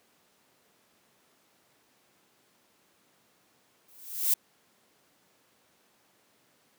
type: noise with exponential growth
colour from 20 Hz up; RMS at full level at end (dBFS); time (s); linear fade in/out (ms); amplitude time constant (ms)
violet; -21; 3.88-4.34; 5; 100
effects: pink hiss -66 dBFS RMS until 6.78 s + high-pass 200 Hz 12 dB/octave